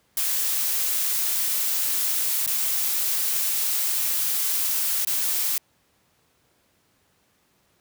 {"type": "noise with dropouts", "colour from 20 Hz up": "blue", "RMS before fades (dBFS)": -24, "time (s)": [0.17, 5.58], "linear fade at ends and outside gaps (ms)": 2, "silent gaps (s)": [[2.463, 2.475], [5.049, 5.071]], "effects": ["pink hiss -65 dBFS RMS until 7.8 s", "high-pass 80 Hz 12 dB/octave"]}